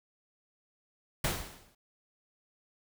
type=noise with exponential decay; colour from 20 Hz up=pink; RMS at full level=-28 dBFS; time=1.24-1.75 s; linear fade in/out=5 ms; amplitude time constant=110 ms; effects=none